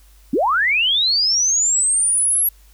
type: linear sweep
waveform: sine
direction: up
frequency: 215.8 to 11500 Hz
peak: -14 dBFS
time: 0.33-2.49 s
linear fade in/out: 5 ms
effects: added 50 Hz sine -46 dBFS peak until 2.73 s + white hiss -55 dBFS RMS until 2.73 s